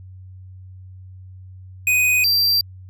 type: tone pair in turn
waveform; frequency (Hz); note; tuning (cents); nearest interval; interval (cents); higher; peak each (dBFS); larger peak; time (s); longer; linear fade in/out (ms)
square; 2494 / 4708; D#7 / D8; +3 / +3; major seventh; 1100; second; -15; neither; 1.87-2.24 / 2.24-2.61; neither; 2
effects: added 93 Hz sine -37 dBFS peak until 2.89 s